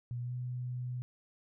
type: tone with pitch glide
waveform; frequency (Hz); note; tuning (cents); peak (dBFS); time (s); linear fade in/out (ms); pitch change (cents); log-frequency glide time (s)
sine; 121.3 to 124.49; B2 to B2; -31 to +14; -35; 0.11-1.02; 0; +45; 0.21-0.33
effects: none